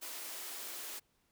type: high-pass noise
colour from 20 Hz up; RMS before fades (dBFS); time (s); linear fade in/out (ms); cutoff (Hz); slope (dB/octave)
white; -44; 0.01-1; 20; 250; 96
effects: pink hiss -75 dBFS RMS until 1.31 s